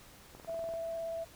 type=click train; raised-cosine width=1 ms; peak=-36 dBFS; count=9; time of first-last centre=0.35-0.738 s; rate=20.6 Hz
type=tone with vibrato; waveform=sine; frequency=662 Hz; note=E5; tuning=7 cents sharp; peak=-35 dBFS; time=0.47-1.25 s; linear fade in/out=20 ms; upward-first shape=triangle; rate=17 Hz; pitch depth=10 cents each way
effects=pink hiss -56 dBFS RMS until 1.35 s